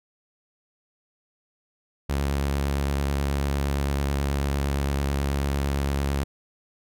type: tone with vibrato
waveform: sawtooth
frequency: 69.9 Hz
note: C#2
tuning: 15 cents sharp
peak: -19 dBFS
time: 2.09-6.24 s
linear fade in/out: 10 ms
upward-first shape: sine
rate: 9 Hz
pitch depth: 21 cents each way
effects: none